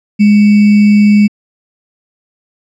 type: tone with sample-and-hold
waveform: sine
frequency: 207.7 Hz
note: G#3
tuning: in tune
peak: -3 dBFS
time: 0.19-1.28 s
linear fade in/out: 20 ms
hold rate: 2450 Hz
effects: low-pass 4000 Hz 12 dB/octave